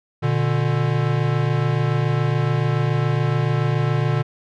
square tone pair together, 120 / 147.06 Hz, B2 / D3, -49 / +3 cents, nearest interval major third, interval 352 cents, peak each -21 dBFS, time 0.22-4.23 s, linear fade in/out 20 ms, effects low-pass 3000 Hz 12 dB/octave

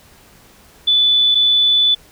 sine tone pair in turn, 3481 / 3481 Hz, A7 / A7, -19 / -19 cents, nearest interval unison, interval 0 cents, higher neither, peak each -10 dBFS, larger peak neither, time 0.87-1.35 / 1.35-1.95 s, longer second, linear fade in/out 10 ms, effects pink hiss -47 dBFS RMS until 2.11 s

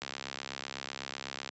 click train, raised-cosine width 0.2 ms, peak -19 dBFS, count 101, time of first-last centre 0.02-1.491 s, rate 68 Hz, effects high-pass 150 Hz 12 dB/octave + resampled to 16000 Hz

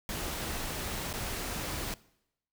pink noise with dropouts, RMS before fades -36 dBFS, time 0.09-1.94 s, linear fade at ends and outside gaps 1 ms, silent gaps 1.129-1.138 s, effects noise-tail reverb RT60 0.8 s tail -21 dB re dry

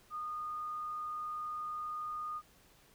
sine tone, 1227 Hz, D#6, 25 cents flat, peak -37 dBFS, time 0.1-2.42 s, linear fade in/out 50 ms, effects pink hiss -64 dBFS RMS until 2.94 s

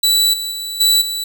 sawtooth tone with level steps, 3951 Hz, B7, in tune, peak -8 / -18 / -20 / -7 / -17 dBFS, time 0.03-1.24 s, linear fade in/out 5 ms, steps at 0.33 / 0.51 / 0.8 / 1.01 s, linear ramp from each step 10 ms, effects none

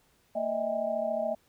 sine tone cluster, 228.4 / 612 / 646 / 807 Hz, A#3 / D#5 / E5 / G#5, -35 / -29 / -35 / -50 cents, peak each -39 / -32 / -30 / -38 dBFS, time 0.35-1.35 s, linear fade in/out 10 ms, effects pink hiss -67 dBFS RMS until 1.48 s

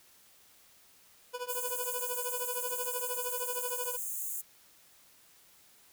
25% pulse tone with tremolo, 493.9 Hz, B4, in tune, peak -29 dBFS, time 1.33-3.97 s, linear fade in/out 20 ms, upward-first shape triangle, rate 13 Hz, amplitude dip 95%
white high-pass noise, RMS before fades -37 dBFS, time 1.48-4.42 s, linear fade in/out 20 ms, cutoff 6500 Hz, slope 96 dB/octave
effects white hiss -61 dBFS RMS until 5.92 s

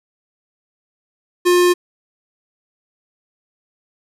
square tone, 355.4 Hz, F4, 30 cents sharp, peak -11 dBFS, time 1.45-1.74 s, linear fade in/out 20 ms, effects resampled to 32000 Hz + 8-bit

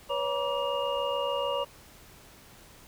sine tone cluster, 494.2 / 561 / 955 / 1161 / 2835 Hz, B4 / C#5 / A#5 / D6 / F7, +1 / +21 / +42 / -20 / +25 cents, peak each -35 / -30 / -34 / -36 / -36 dBFS, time 0.09-1.65 s, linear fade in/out 20 ms, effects pink hiss -53 dBFS RMS until 2.87 s

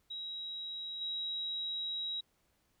sine tone with level steps, 3845 Hz, B7, 47 cents flat, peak -39 / -35 dBFS, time 0.1-2.21 s, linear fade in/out 10 ms, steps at 1.01 s, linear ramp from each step 5 ms, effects pink hiss -75 dBFS RMS until 2.8 s

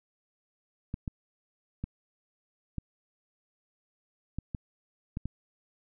clicks, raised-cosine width 5 ms, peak -21 dBFS, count 8, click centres 0.941 / 1.078 / 1.84 / 2.783 / 4.386 / 4.548 / 5.171 / 5.256 s, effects none

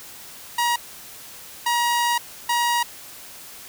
sawtooth tone bursts at uneven times, 952 Hz, A#5, 36 cents sharp, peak -15 dBFS, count 3, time 0.58-0.76 / 1.66-2.18 / 2.49-2.83 s, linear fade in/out 5 ms, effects white hiss -41 dBFS RMS until 3.68 s

